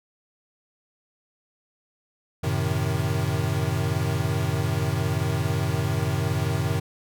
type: chord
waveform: square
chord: F# diminished seventh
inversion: none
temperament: equal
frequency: 92.5 / 110 / 130.81 / 155.56 Hz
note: F#2 / A2 / C3 / Eb3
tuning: 0 / 0 / 0 / 0 cents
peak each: -29 dBFS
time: 2.43-6.8 s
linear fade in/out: 10 ms
effects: none